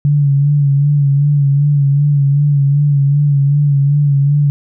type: tone with vibrato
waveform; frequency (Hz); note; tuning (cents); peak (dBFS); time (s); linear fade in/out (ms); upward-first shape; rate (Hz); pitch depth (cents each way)
sine; 142.6; C#3; +49; -8; 0.05-4.5; 0; sine; 2.6; 45
effects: none